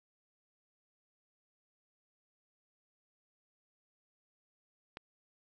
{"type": "click", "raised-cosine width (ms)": 0.3, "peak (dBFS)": -27, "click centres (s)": 4.971, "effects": []}